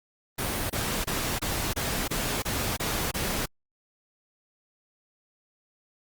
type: noise bursts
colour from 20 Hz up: pink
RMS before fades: -29 dBFS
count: 9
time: 0.38-3.46 s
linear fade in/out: 10 ms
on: 320 ms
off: 25 ms
effects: Opus 32 kbps